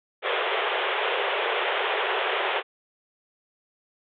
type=band-pass noise; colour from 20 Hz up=pink; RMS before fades=-26 dBFS; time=0.22-2.63 s; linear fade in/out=50 ms; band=380 to 3500 Hz; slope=96 dB/octave; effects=none